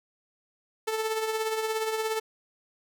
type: tone with tremolo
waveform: sawtooth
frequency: 440 Hz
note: A4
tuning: in tune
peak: -21 dBFS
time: 0.87-2.2 s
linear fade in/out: 10 ms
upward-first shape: triangle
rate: 17 Hz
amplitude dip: 55%
effects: none